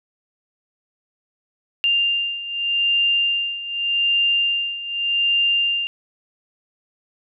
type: beating tone pair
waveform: sine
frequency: 2794 / 2794.84 Hz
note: F7 / F7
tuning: 0 / +1 cents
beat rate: 0.84 Hz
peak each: -23 / -19 dBFS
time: 1.84-5.87 s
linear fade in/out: 0 ms
effects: none